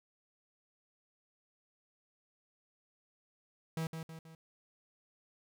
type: tone with echo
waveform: 45% pulse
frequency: 161.7 Hz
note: E3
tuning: 33 cents flat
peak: -34 dBFS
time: 3.77-3.87 s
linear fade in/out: 2 ms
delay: 160 ms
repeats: 3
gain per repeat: -6 dB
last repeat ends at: 4.35 s
effects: none